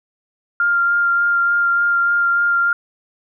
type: tone with vibrato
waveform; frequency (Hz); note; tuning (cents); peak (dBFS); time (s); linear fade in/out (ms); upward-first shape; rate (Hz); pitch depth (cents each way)
sine; 1396.9; F6; 0; -13; 0.6-2.73; 2; sine; 3.4; 12
effects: none